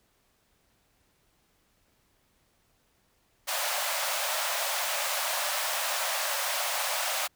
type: high-pass noise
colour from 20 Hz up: pink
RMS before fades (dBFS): -30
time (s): 3.47-7.28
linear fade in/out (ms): 20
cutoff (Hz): 550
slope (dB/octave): 96
effects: pink hiss -69 dBFS RMS until 7.35 s